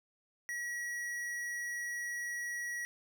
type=tone with hard clipping; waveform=sine; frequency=1919 Hz; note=A#6; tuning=50 cents sharp; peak=-38 dBFS; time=0.49-2.85 s; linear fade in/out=0 ms; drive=13 dB; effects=none